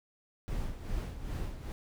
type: noise with tremolo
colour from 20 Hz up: brown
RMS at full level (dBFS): -34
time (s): 0.48-1.72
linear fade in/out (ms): 0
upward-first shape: sine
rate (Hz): 2.5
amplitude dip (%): 65
effects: none